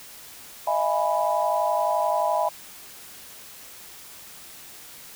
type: chord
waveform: sine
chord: E major seventh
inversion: third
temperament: equal with one note detuned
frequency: 622.3 / 673.9 / 830.6 / 987.8 Hz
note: D#5 / E5 / G#5 / B5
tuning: 0 / +38 / 0 / 0 cents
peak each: -26 dBFS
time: 0.67-2.49 s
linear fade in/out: 5 ms
effects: white hiss -44 dBFS RMS until 5.15 s